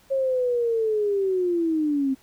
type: linear sweep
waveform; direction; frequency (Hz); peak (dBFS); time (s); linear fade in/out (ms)
sine; down; 545 to 261.6; -20; 0.1-2.15; 20
effects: pink hiss -57 dBFS RMS until 2.22 s